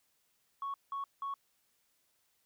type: tone bursts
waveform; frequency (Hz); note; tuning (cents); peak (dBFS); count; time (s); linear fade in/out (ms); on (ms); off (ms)
sine; 1108.7; C#6; 0; -34; 3; 0.62-1.34; 2; 120; 180
effects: tanh soft clip ceiling -32 dBFS + white hiss -75 dBFS RMS until 2.45 s

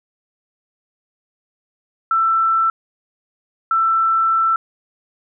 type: tone bursts at uneven times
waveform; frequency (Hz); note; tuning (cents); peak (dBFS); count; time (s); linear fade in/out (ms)
sine; 1333; E6; +19; -13; 2; 2.11-2.7 / 3.71-4.56; 2
effects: none

